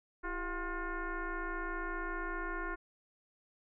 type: tone with frequency modulation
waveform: sine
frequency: 698.5 Hz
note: F5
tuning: in tune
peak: -35 dBFS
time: 0.23-2.76 s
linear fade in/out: 20 ms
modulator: 363 Hz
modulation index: 2.8
effects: none